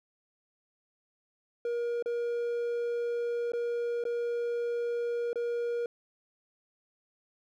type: tone with dropouts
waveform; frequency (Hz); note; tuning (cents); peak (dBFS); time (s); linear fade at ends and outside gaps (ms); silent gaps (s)
triangle; 474.4; A#4; +30; -27; 1.65-5.86; 2; 2.025-2.059 / 3.52-3.534 / 4.039-4.052 / 5.331-5.357
effects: none